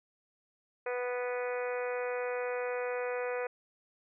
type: harmonic tone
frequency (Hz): 246.9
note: B3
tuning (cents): 0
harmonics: 2 / 3 / 4 / 5 / 6 / 7 / 8 / 9 / 10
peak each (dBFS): -33 / -43 / -45 / -46 / -44 / -48 / -46 / -50 / -47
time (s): 0.86-3.47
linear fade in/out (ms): 5
effects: none